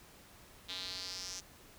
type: tone with band-pass filter sweep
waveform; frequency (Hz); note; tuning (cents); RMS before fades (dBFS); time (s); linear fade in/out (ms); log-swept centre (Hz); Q
square; 92.5; F#2; 0; -43; 0.68-1.41; 20; 3700 to 6000; 4.7
effects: pink hiss -58 dBFS RMS until 1.78 s